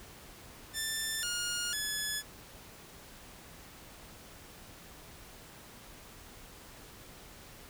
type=tone with pitch steps; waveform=10% pulse; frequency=1774 / 1425 / 1710 Hz; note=A6 / F6 / A6; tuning=+14 / +34 / -50 cents; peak=-24 dBFS; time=0.73-2.23 s; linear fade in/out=50 ms; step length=500 ms; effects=pink hiss -52 dBFS RMS until 7.69 s